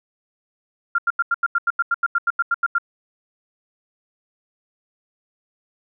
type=tone bursts; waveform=sine; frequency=1391 Hz; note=F6; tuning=7 cents flat; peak=-15 dBFS; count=16; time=0.95-2.784 s; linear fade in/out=5 ms; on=34 ms; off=86 ms; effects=none